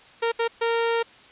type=tone bursts at uneven times; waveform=sawtooth; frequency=462.3 Hz; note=A#4; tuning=14 cents flat; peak=-17 dBFS; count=3; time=0.22-0.32 / 0.39-0.48 / 0.61-1.03 s; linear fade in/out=10 ms; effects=white hiss -50 dBFS RMS until 1.31 s + resampled to 8000 Hz